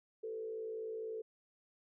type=tone with frequency modulation; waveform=sine; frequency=443.3 Hz; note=A4; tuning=13 cents sharp; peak=-39 dBFS; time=0.23-1.22 s; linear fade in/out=10 ms; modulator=55.8 Hz; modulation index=0.61; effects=none